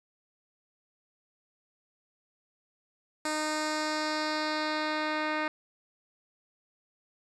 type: tone with low-pass filter sweep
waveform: 10% pulse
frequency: 307.3 Hz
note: D#4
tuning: 21 cents flat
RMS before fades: -31 dBFS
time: 3.25-5.48 s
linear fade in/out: 2 ms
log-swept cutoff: 8300 to 2800 Hz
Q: 1.8
effects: none